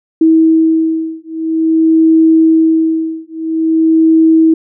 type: beating tone pair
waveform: sine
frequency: 321.9 / 322.39 Hz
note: E4 / E4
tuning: -41 / -38 cents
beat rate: 0.49 Hz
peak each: -10 dBFS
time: 0.21-4.54 s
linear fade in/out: 5 ms
effects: none